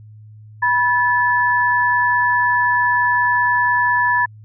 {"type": "tone pair together", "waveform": "sine", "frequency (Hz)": [977.7, 1732], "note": ["B5", "A6"], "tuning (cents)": [-18, -28], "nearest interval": "minor seventh", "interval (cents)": 990, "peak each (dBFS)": -16, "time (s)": [0.62, 4.26], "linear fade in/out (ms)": 10, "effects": ["added 107 Hz sine -38 dBFS peak until 4.44 s"]}